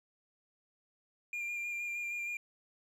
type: tone with vibrato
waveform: triangle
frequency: 2400 Hz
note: D7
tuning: 37 cents sharp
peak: -34 dBFS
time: 1.33-2.37 s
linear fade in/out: 2 ms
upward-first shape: square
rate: 6.4 Hz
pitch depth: 15 cents each way
effects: none